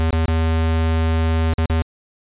square tone with dropouts, 81 Hz, E2, 30 cents flat, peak -16 dBFS, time 0-1.82 s, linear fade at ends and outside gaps 0 ms, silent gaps 0.106-0.129 / 0.257-0.282 / 1.536-1.583 / 1.657-1.699 s, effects resampled to 8000 Hz

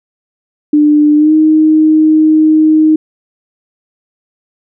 sine tone with pitch glide, 298.2 to 311.6 Hz, D4 to D#4, +27 to +3 cents, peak -4 dBFS, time 0.73-2.96 s, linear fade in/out 5 ms, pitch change +76 cents, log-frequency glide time 1.16-1.33 s, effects none

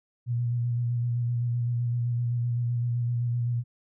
sine tone with vibrato, 120 Hz, B2, 49 cents flat, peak -24 dBFS, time 0.26-3.64 s, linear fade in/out 50 ms, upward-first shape square, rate 7.8 Hz, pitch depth 20 cents each way, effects none

